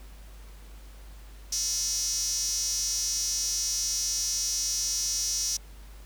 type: tone with high-pass filter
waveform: square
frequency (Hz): 196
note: G3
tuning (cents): 0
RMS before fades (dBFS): -29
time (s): 1.52-5.57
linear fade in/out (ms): 5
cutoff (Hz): 5700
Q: 7
effects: added 50 Hz sine -44 dBFS peak until 6.05 s + pink hiss -55 dBFS RMS until 6.05 s

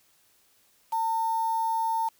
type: tone with quantisation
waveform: sine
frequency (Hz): 900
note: A5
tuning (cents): +39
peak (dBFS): -24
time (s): 0.92-2.09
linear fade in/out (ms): 10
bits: 7
effects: white hiss -64 dBFS RMS until 2.19 s

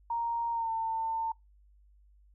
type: tone with pitch glide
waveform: sine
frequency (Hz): 932.3 to 899.5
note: A#5 to A5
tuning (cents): 0 to +38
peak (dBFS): -29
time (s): 0.1-1.32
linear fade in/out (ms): 5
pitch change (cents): -62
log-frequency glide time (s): 0.52-0.71
effects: noise-tail reverb RT60 0.2 s tail -25 dB re dry + added 50 Hz sine -58 dBFS peak until 2.34 s

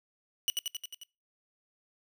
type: tone with echo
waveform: sawtooth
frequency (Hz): 2943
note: F#7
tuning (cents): -10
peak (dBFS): -22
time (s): 0.48-0.5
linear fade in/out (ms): 0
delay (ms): 89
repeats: 6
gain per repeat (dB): -3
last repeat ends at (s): 1.034
effects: noise-tail reverb RT60 0.3 s tail -25 dB re dry

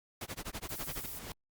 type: noise with tremolo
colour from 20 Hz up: pink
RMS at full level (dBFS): -39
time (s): 0.21-1.06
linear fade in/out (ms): 2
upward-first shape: sine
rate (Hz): 12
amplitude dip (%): 100
type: noise with exponential growth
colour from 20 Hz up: pink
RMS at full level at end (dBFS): -41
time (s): 0.58-1.32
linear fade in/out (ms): 2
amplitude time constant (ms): 160
type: noise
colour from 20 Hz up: violet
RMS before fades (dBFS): -42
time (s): 0.69-1.19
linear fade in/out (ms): 2
effects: Opus 48 kbps

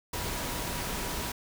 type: tone in noise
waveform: sine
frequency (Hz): 965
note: B5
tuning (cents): -40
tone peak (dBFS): -44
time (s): 0.13-1.32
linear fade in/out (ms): 5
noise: pink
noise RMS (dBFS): -34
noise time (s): 0.13-1.32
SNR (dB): -13
effects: none

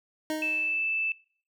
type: tone with exponential decay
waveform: 25% pulse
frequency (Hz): 311.1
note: D#4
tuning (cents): 0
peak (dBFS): -23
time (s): 0.3-0.95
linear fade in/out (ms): 1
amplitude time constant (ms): 140
type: tone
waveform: sine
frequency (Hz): 2637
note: E7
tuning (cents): 0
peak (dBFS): -26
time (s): 0.42-1.12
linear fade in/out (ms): 2
effects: noise-tail reverb RT60 0.5 s tail -23 dB re dry

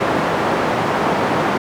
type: band-pass noise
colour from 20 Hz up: white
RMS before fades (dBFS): -18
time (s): 0-1.58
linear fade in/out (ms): 10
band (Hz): 140 to 980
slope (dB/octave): 12
effects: none

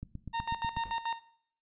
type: click train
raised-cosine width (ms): 5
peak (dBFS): -27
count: 7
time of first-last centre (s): 0.03-0.771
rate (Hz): 8.1
type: tone with tremolo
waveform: 40% pulse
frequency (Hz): 920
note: A#5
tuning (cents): -23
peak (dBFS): -30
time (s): 0.33-1.2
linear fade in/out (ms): 20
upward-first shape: square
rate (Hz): 6.9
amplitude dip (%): 80
type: noise with exponential decay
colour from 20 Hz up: brown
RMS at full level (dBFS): -41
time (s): 0.85-1.04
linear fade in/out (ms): 5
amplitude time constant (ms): 40
effects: noise-tail reverb RT60 0.6 s tail -17 dB re dry + resampled to 8000 Hz

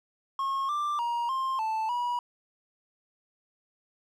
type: tone with pitch steps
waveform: triangle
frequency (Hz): 1085 / 1181 / 946 / 1057 / 880 / 969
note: C#6 / D6 / A#5 / C6 / A5 / B5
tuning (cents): -37 / +9 / +25 / +17 / 0 / -33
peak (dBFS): -25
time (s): 0.39-2.19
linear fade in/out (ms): 2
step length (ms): 300
effects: none

